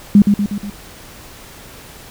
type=tone with echo; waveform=sine; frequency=203.6 Hz; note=G#3; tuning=34 cents flat; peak=-3 dBFS; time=0.15-0.22 s; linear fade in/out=2 ms; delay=120 ms; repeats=4; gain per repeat=-5 dB; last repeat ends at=0.7 s; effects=pink hiss -38 dBFS RMS until 2.1 s